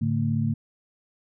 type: tone cluster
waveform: sine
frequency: 108.4 / 144.6 / 224.5 Hz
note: A2 / D3 / A3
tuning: -25 / -27 / +35 cents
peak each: -26 dBFS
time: 0.01-0.54 s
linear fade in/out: 10 ms
effects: none